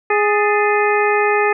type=harmonic tone with a mistuned harmonic; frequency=415.3 Hz; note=G#4; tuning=in tune; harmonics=1 / 2 / 3 / 4 / 5 / 6; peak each=-16 / -19 / -21 / -22 / -23 / -24 dBFS; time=0.1-1.53 s; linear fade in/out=5 ms; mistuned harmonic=4; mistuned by=+100 cents; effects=none